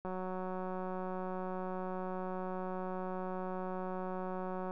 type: click train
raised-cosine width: 1 ms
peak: -27 dBFS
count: 863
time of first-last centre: 0.05-4.709 s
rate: 185 Hz
effects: none